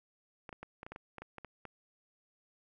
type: clicks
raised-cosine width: 0.5 ms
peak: -30 dBFS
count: 12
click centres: 0.492 / 0.528 / 0.63 / 0.831 / 0.865 / 0.92 / 0.961 / 1.183 / 1.22 / 1.383 / 1.447 / 1.653 s
effects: none